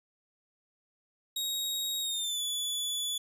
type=tone with pitch glide; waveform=sawtooth; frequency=3778 to 3444 Hz; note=A#7 to A7; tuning=+22 to -38 cents; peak=-28 dBFS; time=1.36-3.18 s; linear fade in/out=5 ms; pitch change=-160 cents; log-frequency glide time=2.01-2.42 s; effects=resampled to 32000 Hz